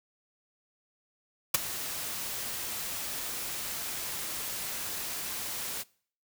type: noise with ADSR envelope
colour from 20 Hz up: white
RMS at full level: -20 dBFS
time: 1.54-5.84 s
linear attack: 7 ms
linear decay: 16 ms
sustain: -16 dB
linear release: 32 ms
effects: noise-tail reverb RT60 0.5 s tail -23 dB re dry